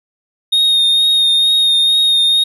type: tone with vibrato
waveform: triangle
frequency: 3703 Hz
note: A#7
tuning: 12 cents flat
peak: -8 dBFS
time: 0.52-2.44 s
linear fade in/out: 10 ms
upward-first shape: triangle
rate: 2.2 Hz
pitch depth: 23 cents each way
effects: none